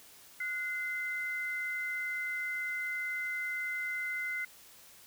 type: tone pair together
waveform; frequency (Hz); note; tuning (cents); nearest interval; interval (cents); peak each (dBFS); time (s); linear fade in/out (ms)
sine; 1459 / 2063; F#6 / C7; -25 / -25; tritone; 600; -39 / -34; 0.4-4.45; 5
effects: white hiss -56 dBFS RMS until 5.06 s